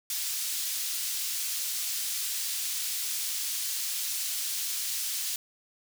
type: high-pass noise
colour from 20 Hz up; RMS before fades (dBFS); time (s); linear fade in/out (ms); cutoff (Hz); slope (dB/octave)
pink; -32; 0.1-5.36; 2; 4400; 12
effects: none